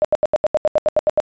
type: tone bursts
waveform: sine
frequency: 610 Hz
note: D#5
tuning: 34 cents flat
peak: -11 dBFS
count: 12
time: 0.02-1.201 s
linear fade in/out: 0 ms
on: 26 ms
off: 79 ms
effects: resampled to 16000 Hz